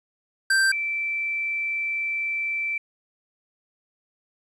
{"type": "tone pair in turn", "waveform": ["square", "sine"], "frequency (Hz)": [1568, 2332], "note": ["G6", "D7"], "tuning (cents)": [0, -13], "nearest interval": "perfect fifth", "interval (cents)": 687, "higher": "second", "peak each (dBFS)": [-18, -24], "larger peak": "first", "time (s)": [[0.5, 0.72], [0.72, 2.78]], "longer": "second", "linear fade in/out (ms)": 5, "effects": ["resampled to 24000 Hz", "10-bit"]}